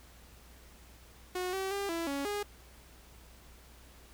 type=tone with pitch steps; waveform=sawtooth; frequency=364.3 / 383.7 / 399.1 / 333.9 / 279.6 / 411.1 Hz; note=F#4 / G4 / G4 / E4 / C#4 / G#4; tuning=-27 / -37 / +31 / +22 / +15 / -18 cents; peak=-29 dBFS; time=1.35-2.43 s; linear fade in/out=5 ms; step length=180 ms; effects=added 60 Hz sine -56 dBFS peak until 4.13 s + pink hiss -58 dBFS RMS until 4.13 s